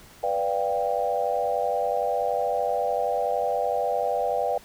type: chord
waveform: sine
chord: G dominant seventh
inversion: first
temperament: equal with one note detuned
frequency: 493.9 / 587.3 / 698.5 / 789 Hz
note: B4 / D5 / F5 / G5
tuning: 0 / 0 / 0 / +11 cents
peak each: -28 dBFS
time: 0.23-4.58 s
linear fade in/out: 5 ms
effects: pink hiss -50 dBFS RMS until 4.64 s